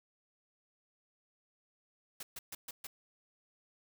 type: noise bursts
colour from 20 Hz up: white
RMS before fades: -44 dBFS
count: 5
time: 2.2-2.87 s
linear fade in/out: 5 ms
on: 30 ms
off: 130 ms
effects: none